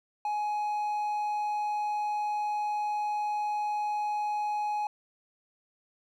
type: tone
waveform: triangle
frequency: 838 Hz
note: G#5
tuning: 15 cents sharp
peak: -26 dBFS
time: 0.25-4.87 s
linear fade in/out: 2 ms
effects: none